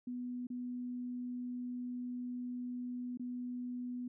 sine tone with dropouts, 246.9 Hz, B3, in tune, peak -38 dBFS, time 0.07-4.08 s, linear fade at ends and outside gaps 5 ms, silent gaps 0.47-0.501 / 3.174-3.195 s, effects none

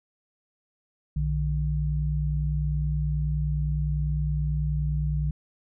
sine tone pair together, 60.73 / 150.4 Hz, B1 / D3, -28 / +42 cents, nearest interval octave + major third, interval 1570 cents, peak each -26 dBFS, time 1.16-5.31 s, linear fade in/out 5 ms, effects none

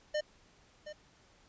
square tone with echo, 604 Hz, D5, 48 cents sharp, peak -31 dBFS, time 0.14-0.21 s, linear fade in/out 10 ms, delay 720 ms, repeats 1, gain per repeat -12 dB, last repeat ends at 0.93 s, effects pink hiss -64 dBFS RMS until 1.48 s + resampled to 16000 Hz

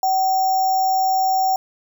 sine tone with sample-and-hold, 760 Hz, F#5, 46 cents sharp, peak -15 dBFS, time 0.03-1.56 s, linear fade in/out 2 ms, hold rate 6300 Hz, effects none

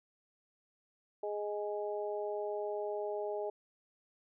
harmonic tone, 207.7 Hz, G#3, in tune, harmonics 2 / 3 / 4, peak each -37 / -39 / -43 dBFS, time 1.23-3.5 s, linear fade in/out 5 ms, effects none

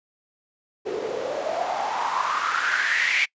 white noise with band-pass filter sweep, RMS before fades -25 dBFS, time 0.85-3.26 s, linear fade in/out 20 ms, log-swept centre 390 to 2300 Hz, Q 6.7, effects noise-tail reverb RT60 0.1 s tail -25 dB re dry + resampled to 16000 Hz

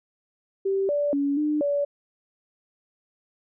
sine tone with pitch steps, 389.2 / 581 / 282.4 / 300.4 / 573 Hz, G4 / D5 / C#4 / D4 / D5, -12 / -19 / +32 / +39 / -43 cents, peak -21 dBFS, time 0.65-1.85 s, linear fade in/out 10 ms, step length 240 ms, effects none

